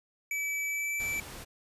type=tone with pitch glide; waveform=square; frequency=2300 to 2321 Hz; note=D7 to D7; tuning=-37 to -21 cents; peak=-31 dBFS; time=0.31-1.2 s; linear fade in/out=2 ms; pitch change=+16 cents; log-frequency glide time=0.68-0.96 s
type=noise; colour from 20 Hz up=pink; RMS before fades=-44 dBFS; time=0.99-1.45 s; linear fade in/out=20 ms
effects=resampled to 32000 Hz